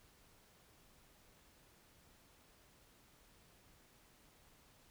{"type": "silence", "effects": ["pink hiss -67 dBFS RMS until 4.9 s"]}